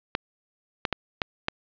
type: clicks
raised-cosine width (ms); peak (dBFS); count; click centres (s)
0.3; -8; 5; 0.151 / 0.852 / 0.927 / 1.218 / 1.484
effects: resampled to 11025 Hz + 7-bit